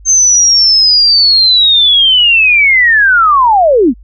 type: linear sweep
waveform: sine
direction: down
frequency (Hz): 6320 to 207.7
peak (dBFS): -4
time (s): 0.05-3.94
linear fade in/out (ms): 50
effects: added 50 Hz sine -33 dBFS peak until 4.03 s